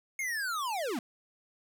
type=linear sweep; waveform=square; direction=down; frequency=2186 to 207.7 Hz; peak=-32 dBFS; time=0.19-0.99 s; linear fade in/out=2 ms; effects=none